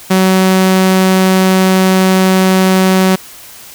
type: tone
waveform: sawtooth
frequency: 188 Hz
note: F#3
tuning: 28 cents sharp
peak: -3 dBFS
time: 0.1-3.16 s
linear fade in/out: 10 ms
effects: white hiss -34 dBFS RMS until 3.74 s